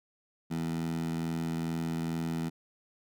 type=tone with high-pass filter; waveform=15% pulse; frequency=82.3 Hz; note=E2; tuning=2 cents flat; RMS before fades=-33 dBFS; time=0.5-2.5 s; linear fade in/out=20 ms; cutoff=190 Hz; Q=3.7; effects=none